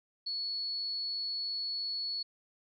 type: tone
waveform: sine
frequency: 4397 Hz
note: C#8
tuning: 15 cents flat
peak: -33 dBFS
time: 0.26-2.23 s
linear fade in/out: 10 ms
effects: none